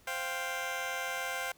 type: chord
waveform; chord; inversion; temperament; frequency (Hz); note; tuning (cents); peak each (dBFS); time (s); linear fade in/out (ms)
15% pulse; C suspended fourth; none; just; 523.3 / 697.7 / 784.9; C5 / F5 / G5; 0 / -2 / +2; -33; 0.07-1.52; 5
effects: pink hiss -63 dBFS RMS until 1.57 s